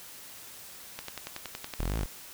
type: click train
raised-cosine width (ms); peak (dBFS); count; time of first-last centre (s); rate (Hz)
0.2; -19; 9; 0.99-1.738; 10.7
type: linear two-way sweep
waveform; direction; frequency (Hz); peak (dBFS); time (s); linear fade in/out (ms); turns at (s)
sawtooth; up then down; 34.25 to 58.8 to 34.25; -25; 1.79-2.06; 10; 1.98
effects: white hiss -47 dBFS RMS until 2.33 s